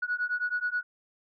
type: beating tone pair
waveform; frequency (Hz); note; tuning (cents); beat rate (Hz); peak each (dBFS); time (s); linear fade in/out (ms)
sine; 1460 / 1469.4; F#6 / F#6; -24 / -12; 9.4; -30; 0.02-0.83; 10
effects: tanh soft clip ceiling -20 dBFS

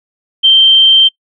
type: tone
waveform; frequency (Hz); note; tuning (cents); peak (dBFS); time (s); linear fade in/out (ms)
sine; 3136; G7; 0; -3; 0.43-1.09; 20
effects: noise-tail reverb RT60 0.1 s tail -24 dB re dry

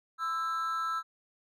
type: tone with amplitude modulation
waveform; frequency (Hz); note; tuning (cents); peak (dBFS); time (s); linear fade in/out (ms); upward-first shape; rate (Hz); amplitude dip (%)
triangle; 1322; E6; +5; -25; 0.18-1.03; 50; sine; 299; 65
effects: none

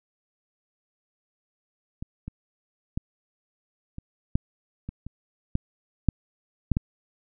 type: clicks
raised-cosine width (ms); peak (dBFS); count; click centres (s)
5; -21 / -22 / -15 / -24 / -9 / -21 / -24 / -11 / -6 / -9 / -11; 11; 2.025 / 2.28 / 2.975 / 3.984 / 4.355 / 4.89 / 5.066 / 5.554 / 6.087 / 6.717 / 6.769
effects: none

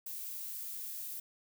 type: noise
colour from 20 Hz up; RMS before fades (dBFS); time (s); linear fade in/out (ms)
violet; -42; 0.06-1.2; 5
effects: none

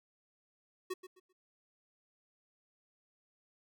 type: tone with echo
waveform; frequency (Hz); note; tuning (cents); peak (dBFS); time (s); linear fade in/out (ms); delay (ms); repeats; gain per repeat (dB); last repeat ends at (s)
square; 370; F#4; 0; -36; 0.9-0.94; 10; 130; 3; -12; 1.33
effects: none

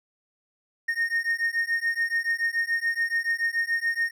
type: beating tone pair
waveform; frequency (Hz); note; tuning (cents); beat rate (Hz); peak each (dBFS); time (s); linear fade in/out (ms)
triangle; 1842 / 1849; A#6 / A#6; -21 / -15; 7; -25; 0.88-4.11; 10
effects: none

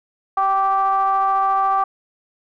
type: ring-modulated tone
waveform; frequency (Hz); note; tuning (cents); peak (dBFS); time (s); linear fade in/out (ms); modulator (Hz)
triangle; 196; G3; 0; -10; 0.37-1.84; 5; 973
effects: none

